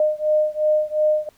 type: beating tone pair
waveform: sine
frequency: 610 / 612.8 Hz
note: D#5 / D#5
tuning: -34 / -27 cents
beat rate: 2.8 Hz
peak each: -19 / -20 dBFS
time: 0-1.29 s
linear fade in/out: 2 ms
effects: pink hiss -58 dBFS RMS until 1.37 s